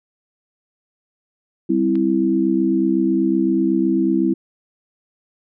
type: chord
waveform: sine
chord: C major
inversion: second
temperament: equal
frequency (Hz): 196 / 261.6 / 329.6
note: G3 / C4 / E4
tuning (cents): 0 / 0 / 0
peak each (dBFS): -21 / -20 / -17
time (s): 1.69-4.34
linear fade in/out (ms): 10
type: click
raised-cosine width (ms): 0.3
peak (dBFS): -24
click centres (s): 1.955
effects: none